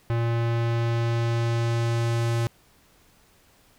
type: tone with low-pass filter sweep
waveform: square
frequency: 116.6 Hz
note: A#2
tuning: 1 cent sharp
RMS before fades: -24 dBFS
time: 0.1-2.47 s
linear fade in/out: 0 ms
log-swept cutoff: 2500 to 11000 Hz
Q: 0.7
effects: pink hiss -59 dBFS RMS until 3.78 s